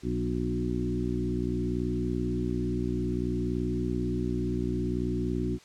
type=harmonic tone with a mistuned harmonic; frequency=60.6 Hz; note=B1; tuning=32 cents flat; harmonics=1 / 2 / 3 / 4 / 5 / 6; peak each=-34 / -34 / -34 / -34 / -34 / -34 dBFS; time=0.02-5.59 s; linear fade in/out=50 ms; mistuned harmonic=4; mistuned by=+20 cents; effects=white hiss -54 dBFS RMS until 5.64 s + low-pass 6000 Hz 12 dB/octave